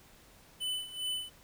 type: tone with tremolo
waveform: square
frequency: 3006 Hz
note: F#7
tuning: 27 cents sharp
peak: -32 dBFS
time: 0.6-1.3 s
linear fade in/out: 20 ms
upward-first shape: sine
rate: 2.5 Hz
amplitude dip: 80%
effects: pink hiss -59 dBFS RMS until 1.43 s